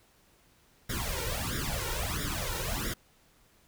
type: noise with flanger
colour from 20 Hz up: pink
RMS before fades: -33 dBFS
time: 0.89-2.94 s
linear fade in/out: 10 ms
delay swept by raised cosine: 0.56 to 2.16 ms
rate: 1.5 Hz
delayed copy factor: +1
effects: pink hiss -64 dBFS RMS until 3.67 s